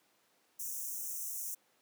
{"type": "high-pass noise", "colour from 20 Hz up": "white", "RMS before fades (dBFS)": -40, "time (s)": [0.59, 1.55], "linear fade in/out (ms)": 10, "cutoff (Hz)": 5700, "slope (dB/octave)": 96, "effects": ["pink hiss -71 dBFS RMS until 1.81 s", "high-pass 300 Hz 12 dB/octave"]}